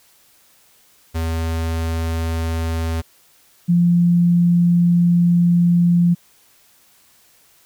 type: tone pair in turn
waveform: square / sine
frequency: 81.8 / 173.33 Hz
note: E2 / F3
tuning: -13 / -13 cents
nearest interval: octave + minor second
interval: 1300 cents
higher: second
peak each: -20 / -11 dBFS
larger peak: second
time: 1.14-3.02 / 3.68-6.15 s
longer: second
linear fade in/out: 20 ms
effects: white hiss -54 dBFS RMS until 7.65 s